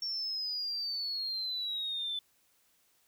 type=exponential sweep; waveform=sine; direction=down; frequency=5490 to 3497 Hz; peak=-32 dBFS; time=0.02-2.19 s; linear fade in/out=2 ms; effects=tanh soft clip ceiling -28 dBFS + white hiss -70 dBFS RMS until 3.07 s